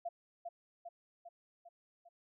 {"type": "tone with echo", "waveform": "sine", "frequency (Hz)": 688, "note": "F5", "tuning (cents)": -26, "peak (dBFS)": -36, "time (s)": [0.05, 0.09], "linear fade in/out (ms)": 10, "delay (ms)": 400, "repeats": 5, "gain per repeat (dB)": -4, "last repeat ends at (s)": 2.09, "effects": []}